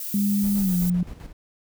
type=noise; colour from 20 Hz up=violet; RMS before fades=-32 dBFS; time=0-0.9 s; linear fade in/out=2 ms
type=tone with pitch glide; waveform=sine; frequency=202.8 to 177.57 Hz; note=G#3 to F3; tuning=-41 to +29 cents; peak=-19 dBFS; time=0.14-1.03 s; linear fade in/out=2 ms; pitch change=-230 cents; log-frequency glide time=0.58-0.76 s
type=noise with tremolo; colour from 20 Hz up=brown; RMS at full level=-36 dBFS; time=0.43-1.33 s; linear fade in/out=10 ms; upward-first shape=square; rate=7.8 Hz; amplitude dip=55%
effects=none